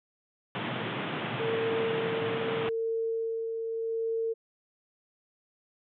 pink band-pass noise, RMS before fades -34 dBFS, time 0.55-2.69 s, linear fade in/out 0 ms, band 110 to 3500 Hz, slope 96 dB/octave
sine tone with tremolo, 452.9 Hz, A#4, 50 cents flat, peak -27 dBFS, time 1.39-4.34 s, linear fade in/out 20 ms, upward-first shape sine, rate 0.8 Hz, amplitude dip 35%
effects none

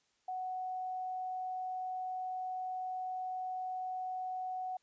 sine tone, 742 Hz, F#5, 5 cents sharp, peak -36 dBFS, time 0.28-4.77 s, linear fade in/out 5 ms, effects white hiss -75 dBFS RMS until 4.82 s + resampled to 16000 Hz

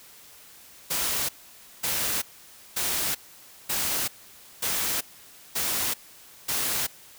white noise bursts, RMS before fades -27 dBFS, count 7, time 0.9-6.87 s, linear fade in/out 10 ms, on 390 ms, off 540 ms, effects white hiss -50 dBFS RMS until 7.18 s

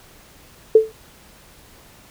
sine tone with exponential decay, 440 Hz, A4, in tune, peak -3 dBFS, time 0.75-0.92 s, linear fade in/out 5 ms, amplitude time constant 35 ms, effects pink hiss -48 dBFS RMS until 2.1 s

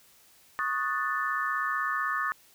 sine chord, D# half-diminished seventh, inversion third, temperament equal, 1108.7 / 1244.5 / 1480 / 1760 Hz, C#6 / D#6 / F#6 / A6, 0 / 0 / 0 / 0 cents, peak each -33 / -31 / -36 / -31 dBFS, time 0.59-2.32 s, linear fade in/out 0 ms, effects white hiss -59 dBFS RMS until 2.54 s

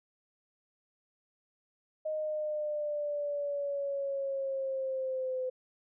sine exponential sweep, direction down, 622.3 to 510 Hz, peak -31 dBFS, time 2.05-5.5 s, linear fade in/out 10 ms, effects none

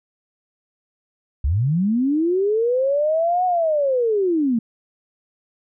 sine linear two-way sweep, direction up then down, 59.9 to 740 to 217.9 Hz, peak -16 dBFS, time 1.44-4.59 s, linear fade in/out 5 ms, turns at 3.45 s, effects none

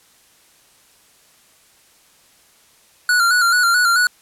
square tone with vibrato, 1426 Hz, F6, 36 cents sharp, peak -13 dBFS, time 3.09-4.07 s, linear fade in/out 2 ms, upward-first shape square, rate 4.6 Hz, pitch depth 52 cents each way, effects white hiss -53 dBFS RMS until 4.21 s + low-pass 12000 Hz 12 dB/octave

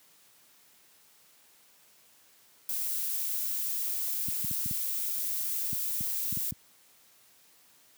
violet noise, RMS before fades -32 dBFS, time 2.69-6.51 s, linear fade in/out 2 ms
clicks, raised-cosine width 5 ms, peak -24 dBFS, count 10, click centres 4.285 / 4.445 / 4.512 / 4.66 / 4.711 / 5.73 / 6.009 / 6.326 / 6.372 / 6.523 s
effects white hiss -61 dBFS RMS until 7.97 s + high-pass 100 Hz 12 dB/octave

